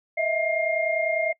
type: tone cluster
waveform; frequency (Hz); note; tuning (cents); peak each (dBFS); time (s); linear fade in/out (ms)
sine; 634 / 664 / 2121; D#5 / E5 / C7; +32 / +12 / +23; -26; 0.17-1.33; 10
effects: noise-tail reverb RT60 0.1 s tail -22 dB re dry